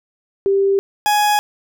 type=tone pair in turn; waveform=sine / 40% pulse; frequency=393.2 / 834.9 Hz; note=G4 / G#5; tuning=+5 / +9 cents; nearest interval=octave + minor second; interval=1304 cents; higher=second; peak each=-12 dBFS; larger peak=neither; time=0.46-0.79 / 1.06-1.39 s; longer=neither; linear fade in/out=0 ms; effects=none